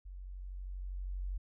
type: tone with level ramp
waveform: sine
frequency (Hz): 46.25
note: F#1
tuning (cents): 0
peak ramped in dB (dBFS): -44 to -34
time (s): 0.05-1.38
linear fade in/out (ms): 10
effects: none